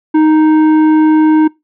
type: tone with tanh clipping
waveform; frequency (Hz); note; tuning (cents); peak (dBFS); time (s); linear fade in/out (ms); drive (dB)
sine; 311.1; D#4; 0; -7; 0.14-1.48; 10; 10
effects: noise-tail reverb RT60 0.2 s tail -23 dB re dry